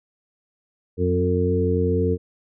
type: harmonic tone with a mistuned harmonic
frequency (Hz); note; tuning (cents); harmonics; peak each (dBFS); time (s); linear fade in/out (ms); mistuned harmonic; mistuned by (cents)
90.1; F#2; -45; 1 / 2 / 3 / 4 / 5; -22 / -26 / -27 / -28 / -22; 0.97-2.18; 50; 3; -16
effects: none